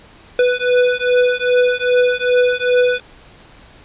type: beating tone pair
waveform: square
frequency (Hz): 493.9 / 496.4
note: B4 / B4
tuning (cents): 0 / +9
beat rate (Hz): 2.5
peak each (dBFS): -16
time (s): 0.39-3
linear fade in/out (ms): 2
effects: pink hiss -44 dBFS RMS until 3.84 s + resampled to 8000 Hz